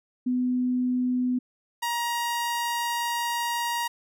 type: tone pair in turn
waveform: sine / sawtooth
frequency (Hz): 250.4 / 945.4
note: B3 / A#5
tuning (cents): +24 / +24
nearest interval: octave + major seventh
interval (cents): 2300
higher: second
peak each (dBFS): -22 / -22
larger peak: neither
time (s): 0.26-1.39 / 1.82-3.88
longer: second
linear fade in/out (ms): 10
effects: none